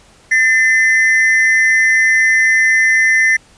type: ring-modulated tone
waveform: triangle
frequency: 1921 Hz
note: B6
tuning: 48 cents flat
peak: -4 dBFS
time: 0.31-3.37 s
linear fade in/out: 10 ms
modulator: 129 Hz
effects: pink hiss -47 dBFS RMS until 3.57 s + resampled to 22050 Hz